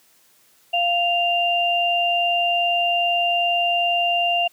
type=tone pair together; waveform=sine; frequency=697.5 / 2790 Hz; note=F5 / F7; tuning=-2 / -2 cents; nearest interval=2 octaves; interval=2400 cents; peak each=-20 dBFS; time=0.73-4.48 s; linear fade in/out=10 ms; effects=white hiss -57 dBFS RMS until 4.52 s + high-pass 100 Hz 12 dB/octave